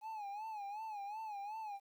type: tone with vibrato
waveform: triangle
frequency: 841 Hz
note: G#5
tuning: 22 cents sharp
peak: -40 dBFS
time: 0.01-1.8 s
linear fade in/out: 50 ms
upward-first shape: sine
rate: 2.7 Hz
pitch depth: 100 cents each way
effects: 12-bit